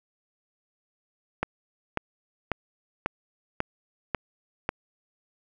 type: click train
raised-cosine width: 0.5 ms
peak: -10 dBFS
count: 7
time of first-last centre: 1.43-4.691 s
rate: 1.84 Hz
effects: none